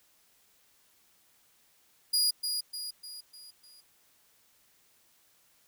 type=tone with echo; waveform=sawtooth; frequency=4881 Hz; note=D#8; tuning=34 cents flat; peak=-21 dBFS; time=2.13-2.31 s; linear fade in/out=10 ms; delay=300 ms; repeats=5; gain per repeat=-6 dB; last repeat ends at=3.81 s; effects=white hiss -66 dBFS RMS until 5.67 s